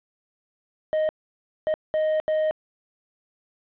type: tone bursts at uneven times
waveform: triangle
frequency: 622.3 Hz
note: D#5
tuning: in tune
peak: -18 dBFS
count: 4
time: 0.93-1.09 / 1.67-1.74 / 1.94-2.2 / 2.28-2.51 s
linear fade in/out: 0 ms
effects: resampled to 8000 Hz + 9-bit